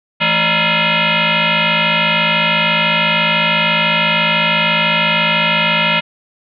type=tone with frequency modulation; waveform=sine; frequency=220 Hz; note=A3; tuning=in tune; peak=-11 dBFS; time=0.2-6.01 s; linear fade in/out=20 ms; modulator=386 Hz; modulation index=8; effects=none